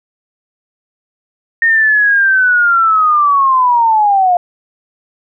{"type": "linear sweep", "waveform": "sine", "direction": "down", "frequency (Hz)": [1846, 698.5], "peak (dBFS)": -7, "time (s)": [1.62, 4.37], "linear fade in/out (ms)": 2, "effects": []}